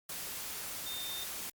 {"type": "tone in noise", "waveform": "sine", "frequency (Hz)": 3632, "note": "A#7", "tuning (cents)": -46, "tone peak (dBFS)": -40, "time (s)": [0.86, 1.24], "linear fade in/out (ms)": 5, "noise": "white", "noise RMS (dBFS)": -41, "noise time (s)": [0.09, 1.5], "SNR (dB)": -2, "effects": ["Opus 48 kbps"]}